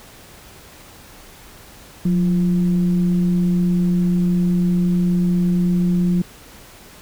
sine tone with frequency modulation, 178.3 Hz, F3, 36 cents sharp, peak -14 dBFS, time 2.05-6.22 s, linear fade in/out 5 ms, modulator 164 Hz, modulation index 0.35, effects pink hiss -43 dBFS RMS until 7.01 s

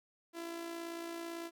sawtooth tone with amplitude modulation, 336.6 Hz, E4, 36 cents sharp, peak -35 dBFS, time 0.33-1.51 s, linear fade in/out 50 ms, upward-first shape sine, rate 58 Hz, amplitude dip 45%, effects none

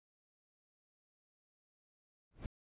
brown noise with exponential growth, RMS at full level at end -38 dBFS, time 2.31-2.46 s, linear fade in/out 2 ms, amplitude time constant 31 ms, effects resampled to 8000 Hz

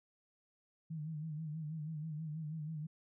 sine tone with vibrato, 155.56 Hz, D#3, in tune, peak -39 dBFS, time 0.9-2.87 s, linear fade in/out 10 ms, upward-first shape sine, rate 6.2 Hz, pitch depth 74 cents each way, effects none

